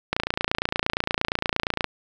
click train, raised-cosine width 0.3 ms, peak -6 dBFS, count 50, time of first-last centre 0.13-1.843 s, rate 28.6 Hz, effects none

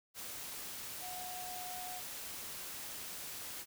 sine tone in noise, 728 Hz, F#5, 28 cents flat, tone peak -45 dBFS, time 1-2.02 s, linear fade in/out 50 ms, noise white, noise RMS -45 dBFS, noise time 0.14-3.66 s, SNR -3 dB, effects none

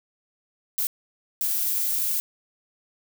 violet noise bursts at uneven times, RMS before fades -25 dBFS, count 2, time 0.78-0.87 / 1.41-2.2 s, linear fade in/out 0 ms, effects none

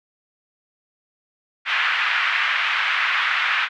pink band-pass noise, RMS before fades -21 dBFS, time 1.65-3.69 s, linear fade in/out 50 ms, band 1300 to 2800 Hz, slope 24 dB/octave, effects none

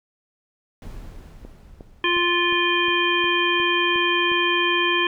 brown noise with exponential decay, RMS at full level -35 dBFS, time 0.82-3.81 s, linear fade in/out 1 ms, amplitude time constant 650 ms
click train, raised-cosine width 2 ms, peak -25 dBFS, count 9, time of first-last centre 1.45-4.317 s, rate 2.79 Hz
harmonic tone, 349.2 Hz, F4, in tune, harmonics 1 / 3 / 5 / 7 / 9, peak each -24 / -24 / -24 / -24 / -24 dBFS, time 2.04-5.07 s, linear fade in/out 2 ms
effects none

